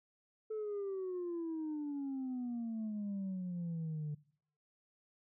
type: exponential sweep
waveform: sine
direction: down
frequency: 440 to 146.83 Hz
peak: -35 dBFS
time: 0.5-4.15 s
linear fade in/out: 10 ms
effects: noise-tail reverb RT60 0.6 s tail -22 dB re dry + tanh soft clip ceiling -35 dBFS